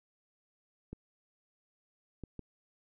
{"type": "clicks", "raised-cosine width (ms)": 3, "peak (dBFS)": -29, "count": 3, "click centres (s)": [0.93, 2.237, 2.393], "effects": []}